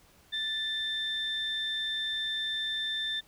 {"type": "tone pair together", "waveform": "sine", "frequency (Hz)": [1760, 3570], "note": ["A6", "A7"], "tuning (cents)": [0, 24], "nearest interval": "octave", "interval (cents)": 1224, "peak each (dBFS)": [-35, -30], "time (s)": [0.32, 3.21], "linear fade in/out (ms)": 20, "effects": ["tanh soft clip ceiling -24 dBFS", "pink hiss -61 dBFS RMS until 3.27 s"]}